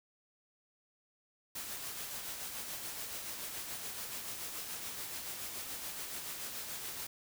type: noise with tremolo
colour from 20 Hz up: white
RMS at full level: -41 dBFS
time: 1.55-7.07 s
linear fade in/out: 5 ms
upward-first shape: sine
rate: 7 Hz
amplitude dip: 35%
effects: none